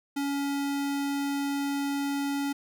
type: tone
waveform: square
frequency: 281.1 Hz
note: C#4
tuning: 24 cents sharp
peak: -28 dBFS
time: 0.16-2.53 s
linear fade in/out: 10 ms
effects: none